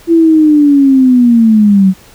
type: linear sweep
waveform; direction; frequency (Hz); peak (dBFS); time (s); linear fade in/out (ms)
sine; down; 338.1 to 185; -3; 0.07-1.94; 50
effects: pink hiss -40 dBFS RMS until 2.14 s